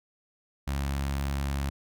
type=tone with notch filter; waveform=sawtooth; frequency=69.3 Hz; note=C#2; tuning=in tune; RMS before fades=-30 dBFS; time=0.67-1.7 s; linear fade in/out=10 ms; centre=430 Hz; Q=1.3; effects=none